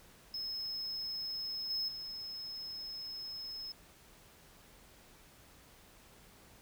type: tone with level steps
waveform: triangle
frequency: 5180 Hz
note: E8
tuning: 31 cents flat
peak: -36 / -32 / -40 dBFS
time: 0.34-3.72 s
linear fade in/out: 2 ms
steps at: 1.7 / 1.88 s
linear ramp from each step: 5 ms
effects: pink hiss -60 dBFS RMS until 6.61 s